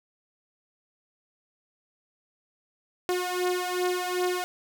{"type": "beating tone pair", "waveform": "sawtooth", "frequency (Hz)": [360, 362.6], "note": ["F#4", "F#4"], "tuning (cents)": [-47, -35], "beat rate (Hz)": 2.6, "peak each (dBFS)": [-24, -26], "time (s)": [3.09, 4.44], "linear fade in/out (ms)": 0, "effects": []}